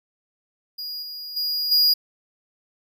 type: tone with level steps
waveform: square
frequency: 4873 Hz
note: D#8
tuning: 37 cents flat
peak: -30 / -33 / -23 / -15 dBFS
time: 0.78-1.94 s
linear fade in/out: 10 ms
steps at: 1.02 / 1.36 / 1.71 s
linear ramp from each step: 10 ms
effects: none